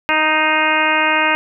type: harmonic tone with a mistuned harmonic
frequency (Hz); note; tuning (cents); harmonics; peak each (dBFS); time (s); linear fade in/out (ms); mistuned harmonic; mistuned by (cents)
311.1; D#4; 0; 1 / 2 / 3 / 4 / 5 / 6 / 7 / 8 / 9; -25 / -23 / -19 / -22 / -20 / -23 / -21 / -20 / -24; 0.09-1.35; 0; 7; -33
effects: none